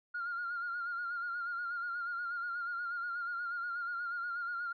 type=tone with vibrato; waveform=sine; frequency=1408 Hz; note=F6; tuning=14 cents sharp; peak=-34 dBFS; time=0.14-4.73 s; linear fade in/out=10 ms; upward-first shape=sine; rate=8.3 Hz; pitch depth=48 cents each way; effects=tanh soft clip ceiling -31 dBFS